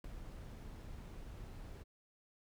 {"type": "noise with ADSR envelope", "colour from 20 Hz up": "brown", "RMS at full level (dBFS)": -41, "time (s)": [0.04, 1.84], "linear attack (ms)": 4, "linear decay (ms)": 5, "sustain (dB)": -8, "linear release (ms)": 25, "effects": []}